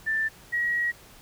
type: tone pair in turn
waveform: sine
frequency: 1773 / 1906.3 Hz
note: A6 / A#6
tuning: +13 / +38 cents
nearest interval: minor second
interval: 125 cents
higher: second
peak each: -23 dBFS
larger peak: neither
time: 0.06-0.29 / 0.52-0.92 s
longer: second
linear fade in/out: 20 ms
effects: pink hiss -51 dBFS RMS until 1.21 s